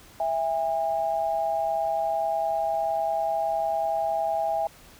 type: tone pair together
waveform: sine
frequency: 659.3 / 810.1 Hz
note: E5 / G#5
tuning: 0 / -43 cents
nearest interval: major third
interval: 357 cents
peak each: -26 / -26 dBFS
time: 0.2-4.67 s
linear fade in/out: 2 ms
effects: pink hiss -51 dBFS RMS until 4.99 s